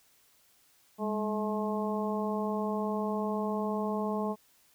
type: harmonic tone with a mistuned harmonic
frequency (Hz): 214.3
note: A3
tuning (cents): -45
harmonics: 1 / 2 / 3 / 4 / 5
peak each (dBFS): -32 / -35 / -37 / -38 / -39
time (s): 0.98-4.36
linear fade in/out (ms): 50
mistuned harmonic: 1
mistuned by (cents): -66
effects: white hiss -65 dBFS RMS until 4.74 s